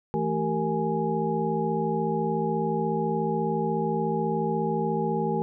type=tone cluster; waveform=sine; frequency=163.9 / 220.4 / 387 / 461.1 / 833 Hz; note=E3 / A3 / G4 / A#4 / G#5; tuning=-10 / +3 / -22 / -19 / +5 cents; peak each=-30 dBFS; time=0.14-5.42 s; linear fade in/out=0 ms; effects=none